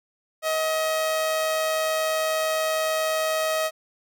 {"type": "tone with amplitude modulation", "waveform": "sawtooth", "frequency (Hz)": 633, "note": "D#5", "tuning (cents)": 30, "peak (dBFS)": -17, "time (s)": [0.42, 3.71], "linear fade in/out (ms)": 50, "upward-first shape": "sine", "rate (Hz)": 147, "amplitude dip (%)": 30, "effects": []}